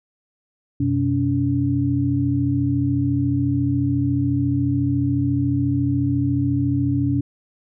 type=tone cluster; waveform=sine; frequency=92.7 / 126.8 / 283.5 Hz; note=F#2 / B2 / C#4; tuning=+4 / +46 / +39 cents; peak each=-25 / -21 / -20 dBFS; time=0.8-7.21 s; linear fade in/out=5 ms; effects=none